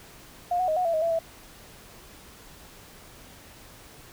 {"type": "tone with pitch steps", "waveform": "sine", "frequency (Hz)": [708, 736, 626, 729, 670, 630, 669, 657], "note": ["F5", "F#5", "D#5", "F#5", "E5", "D#5", "E5", "E5"], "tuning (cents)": [23, -9, 10, -26, 28, 21, 25, -6], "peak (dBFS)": -22, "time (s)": [0.51, 1.19], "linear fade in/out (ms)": 5, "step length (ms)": 85, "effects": ["pink hiss -49 dBFS RMS until 4.12 s"]}